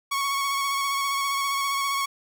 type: tone with vibrato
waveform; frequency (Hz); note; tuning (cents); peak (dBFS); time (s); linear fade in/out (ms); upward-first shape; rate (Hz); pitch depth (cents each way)
sawtooth; 1108.7; C#6; 0; -20; 0.11-2.06; 10; square; 15; 19
effects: 10-bit